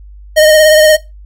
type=tone with vibrato; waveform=square; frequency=618 Hz; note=D#5; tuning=12 cents flat; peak=-4 dBFS; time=0.36-0.97 s; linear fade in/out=20 ms; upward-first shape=triangle; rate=17 Hz; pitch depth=34 cents each way; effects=noise-tail reverb RT60 0.2 s tail -17 dB re dry + added 50 Hz sine -31 dBFS peak until 1.25 s